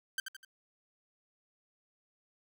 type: tone with echo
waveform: sawtooth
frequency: 1558 Hz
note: G6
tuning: 11 cents flat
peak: -28 dBFS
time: 0.18-0.2 s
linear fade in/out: 2 ms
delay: 83 ms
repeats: 3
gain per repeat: -7 dB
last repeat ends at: 0.449 s
effects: none